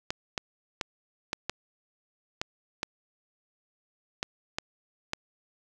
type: clicks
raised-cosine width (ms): 0.2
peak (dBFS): -12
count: 10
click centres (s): 0.105 / 0.378 / 0.812 / 1.331 / 1.496 / 2.415 / 2.831 / 4.229 / 4.585 / 5.134
effects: none